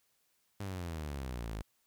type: exponential sweep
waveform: sawtooth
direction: down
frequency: 102.3 to 50.9 Hz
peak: -34 dBFS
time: 0.6-1.62 s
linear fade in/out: 5 ms
effects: white hiss -75 dBFS RMS until 1.86 s